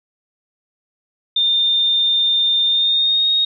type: tone with pitch glide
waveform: sine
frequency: 3615 to 3734 Hz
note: A7 to A#7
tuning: +46 to +2 cents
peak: -13 dBFS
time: 1.36-3.45 s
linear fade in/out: 5 ms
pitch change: +56 cents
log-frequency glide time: 2.67-3.29 s
effects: none